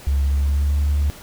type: tone with pitch glide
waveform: sine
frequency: 69.3 to 72.41 Hz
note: C#2 to D2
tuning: 0 to -24 cents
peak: -14 dBFS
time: 0.07-1.1 s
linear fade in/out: 0 ms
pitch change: +76 cents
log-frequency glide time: 0.26-0.79 s
effects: tanh soft clip ceiling -13 dBFS + pink hiss -41 dBFS RMS until 1.22 s